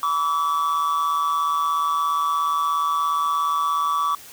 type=tone with amplitude modulation; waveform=triangle; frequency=1146 Hz; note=D6; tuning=43 cents flat; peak=-14 dBFS; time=0.03-4.15 s; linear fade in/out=2 ms; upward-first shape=sine; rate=157 Hz; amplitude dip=70%; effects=white hiss -43 dBFS RMS until 4.32 s